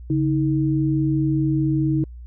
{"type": "tone pair together", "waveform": "sine", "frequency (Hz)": [140.81, 316.1], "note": ["C#3", "D#4"], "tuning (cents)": [27, 27], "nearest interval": "octave + major second", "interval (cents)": 1400, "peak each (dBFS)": -20, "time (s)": [0.1, 2.04], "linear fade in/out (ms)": 2, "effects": ["added 60 Hz sine -35 dBFS peak until 2.26 s"]}